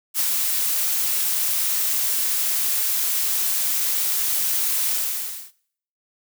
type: noise with ADSR envelope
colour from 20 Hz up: blue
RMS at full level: -20 dBFS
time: 0.14-5.52 s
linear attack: 53 ms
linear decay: 48 ms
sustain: -2 dB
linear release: 610 ms
effects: noise-tail reverb RT60 0.6 s tail -20 dB re dry